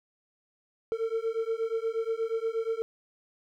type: beating tone pair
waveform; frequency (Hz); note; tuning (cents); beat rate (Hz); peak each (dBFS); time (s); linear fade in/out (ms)
triangle; 447.6 / 456; A4 / A#4; +30 / -38; 8.4; -29 / -29; 0.92-2.82; 0
effects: none